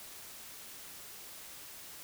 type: silence
effects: white hiss -49 dBFS RMS until 2.03 s